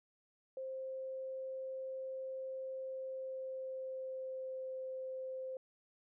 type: tone with pitch glide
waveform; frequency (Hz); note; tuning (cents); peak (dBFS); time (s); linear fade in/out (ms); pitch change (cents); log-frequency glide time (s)
sine; 526 to 521.2; C5 to C5; +9 to -7; -40; 0.57-5.57; 2; -16; 2.77-4.74
effects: none